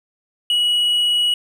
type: tone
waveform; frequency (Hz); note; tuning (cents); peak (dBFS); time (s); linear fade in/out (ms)
triangle; 2919; F#7; -24; -13; 0.5-1.34; 2
effects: none